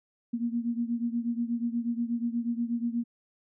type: beating tone pair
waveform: sine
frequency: 233.1 / 241.4 Hz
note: A#3 / B3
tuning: 0 / -39 cents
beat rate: 8.3 Hz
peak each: -29 / -32 dBFS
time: 0.33-3.04 s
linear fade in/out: 10 ms
effects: none